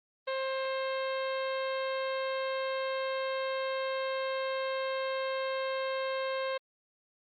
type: harmonic tone with a mistuned harmonic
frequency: 530 Hz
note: C5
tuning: 22 cents sharp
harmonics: 1 / 2 / 3 / 4 / 5 / 6 / 7 / 8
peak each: -32 / -38 / -42 / -44 / -46 / -48 / -49 / -50 dBFS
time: 0.27-6.58 s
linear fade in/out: 10 ms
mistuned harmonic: 7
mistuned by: +30 cents
effects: Opus 32 kbps